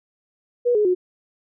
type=tone with pitch steps; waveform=sine; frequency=485.4 / 420.1 / 363.6 Hz; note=B4 / G#4 / F#4; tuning=-30 / +20 / -30 cents; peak=-15 dBFS; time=0.65-0.95 s; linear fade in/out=20 ms; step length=100 ms; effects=none